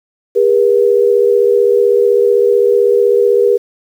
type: tone pair together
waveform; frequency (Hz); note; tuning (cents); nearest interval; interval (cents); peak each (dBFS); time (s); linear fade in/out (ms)
sine; 404.7 / 480.5; G#4 / B4; -45 / -48; minor third; 297; -10; 0.35-3.58; 20
effects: 7-bit